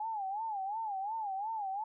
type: tone with vibrato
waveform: sine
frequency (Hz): 830.6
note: G#5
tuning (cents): 0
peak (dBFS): -34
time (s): 0-1.84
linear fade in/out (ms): 5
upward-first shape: sine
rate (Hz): 2.8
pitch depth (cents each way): 150
effects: none